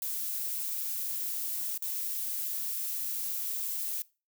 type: noise with dropouts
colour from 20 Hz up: violet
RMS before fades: -34 dBFS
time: 0.02-4.02 s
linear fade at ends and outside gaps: 1 ms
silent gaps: 1.777-1.822 s
effects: noise-tail reverb RT60 0.3 s tail -21 dB re dry